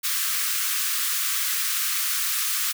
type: high-pass noise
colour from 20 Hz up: white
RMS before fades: -25 dBFS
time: 0.03-2.73 s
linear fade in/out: 20 ms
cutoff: 1100 Hz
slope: 96 dB/octave
effects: none